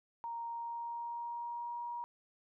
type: tone with pitch glide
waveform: sine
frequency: 932.3 to 952.4 Hz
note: A#5 to A#5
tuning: 0 to +37 cents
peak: -38 dBFS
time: 0.24-2.04 s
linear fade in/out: 0 ms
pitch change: +37 cents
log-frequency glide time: 0.46-1.89 s
effects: none